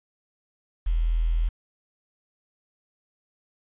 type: tone with quantisation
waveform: sine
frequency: 41.2 Hz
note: E1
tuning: in tune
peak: -20 dBFS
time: 0.86-1.49 s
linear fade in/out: 10 ms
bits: 8
effects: resampled to 8000 Hz